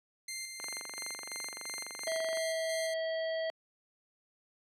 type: tone with tremolo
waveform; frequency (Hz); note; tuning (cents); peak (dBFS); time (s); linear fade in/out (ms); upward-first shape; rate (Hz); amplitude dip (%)
10% pulse; 2093; C7; 0; -28; 0.28-2.94; 5; square; 2.9; 40
type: click train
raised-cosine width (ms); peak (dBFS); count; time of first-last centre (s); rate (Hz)
0.5; -28; 43; 0.6-2.372; 23.7
type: harmonic tone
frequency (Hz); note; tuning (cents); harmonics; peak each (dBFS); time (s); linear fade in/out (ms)
648; E5; -30; 1 / 3 / 5 / 7; -32 / -42 / -46 / -49; 2.07-3.5; 0
effects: high-pass 300 Hz 12 dB/octave + low-pass 10000 Hz 12 dB/octave